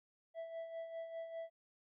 triangle tone with tremolo, 659.3 Hz, E5, in tune, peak -39 dBFS, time 0.34-1.5 s, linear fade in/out 50 ms, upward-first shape sine, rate 5 Hz, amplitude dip 55%, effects resampled to 8000 Hz

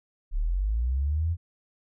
sine linear sweep, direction up, 33.03 to 87.31 Hz, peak -23 dBFS, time 0.31-1.37 s, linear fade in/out 50 ms, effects none

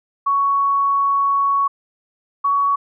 sine tone pair in turn, 1115 / 1123.4 Hz, C#6 / C#6, +10 / +23 cents, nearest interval unison, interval 13 cents, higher second, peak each -14 dBFS, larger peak neither, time 0.26-1.68 / 2.44-2.76 s, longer first, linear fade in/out 10 ms, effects none

